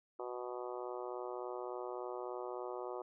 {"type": "harmonic tone", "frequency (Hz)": 123.47, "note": "B2", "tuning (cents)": 0, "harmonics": [3, 4, 5, 6, 7, 8, 9, 10], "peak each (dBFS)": [-44, -46, -48, -50, -51, -52, -53, -54], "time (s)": [0.19, 3.02], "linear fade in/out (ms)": 5, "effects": []}